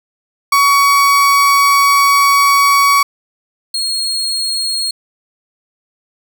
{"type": "tone pair in turn", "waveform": "35% pulse", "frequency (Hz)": [1126, 4278], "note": ["C#6", "C8"], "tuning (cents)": [27, 38], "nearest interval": "octave + major seventh", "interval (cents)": 2311, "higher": "second", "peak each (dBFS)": [-6, -14], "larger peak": "first", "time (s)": [[0.52, 3.03], [3.74, 4.91]], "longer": "first", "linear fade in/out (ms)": 5, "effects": []}